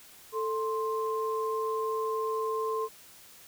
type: tone pair together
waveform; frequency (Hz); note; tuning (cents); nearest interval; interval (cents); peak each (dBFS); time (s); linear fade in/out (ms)
sine; 441.7 / 1050.5; A4 / C6; +7 / +7; octave + minor third; 1500; -30 / -32; 0.32-2.89; 50
effects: white hiss -53 dBFS RMS until 3.47 s